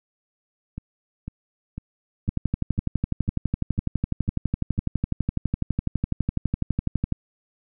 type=two click trains; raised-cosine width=5 ms; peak=-10 / -19 dBFS; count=59 / 9; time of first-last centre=2.29-7.123 / 0.78-4.78 s; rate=12 / 2 Hz; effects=none